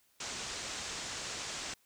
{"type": "low-pass noise", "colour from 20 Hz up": "white", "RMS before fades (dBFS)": -41, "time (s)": [0.2, 1.74], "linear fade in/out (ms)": 5, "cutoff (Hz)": 7800, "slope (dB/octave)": 48, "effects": ["white hiss -70 dBFS RMS until 1.85 s"]}